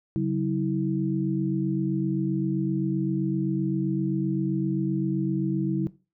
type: tone cluster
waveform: sine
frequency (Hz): 140.6 / 188.3 / 324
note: C#3 / F#3 / E4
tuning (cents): +25 / +31 / -30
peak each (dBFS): -27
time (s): 0.16-5.87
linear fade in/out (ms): 0
effects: noise-tail reverb RT60 0.3 s tail -18 dB re dry